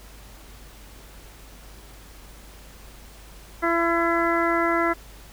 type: harmonic tone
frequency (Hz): 336.8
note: E4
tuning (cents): +37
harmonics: 1 / 2 / 3 / 4 / 5 / 6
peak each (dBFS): -24 / -26 / -28 / -25 / -30 / -29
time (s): 3.62-4.94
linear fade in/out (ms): 20
effects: added 50 Hz sine -45 dBFS peak until 5.32 s + pink hiss -48 dBFS RMS until 5.32 s